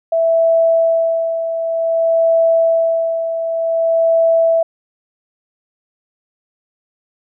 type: tone with tremolo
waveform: sine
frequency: 659.3 Hz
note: E5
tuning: in tune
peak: -9 dBFS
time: 0.12-4.63 s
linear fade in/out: 5 ms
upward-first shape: sine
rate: 0.54 Hz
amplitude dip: 60%
effects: none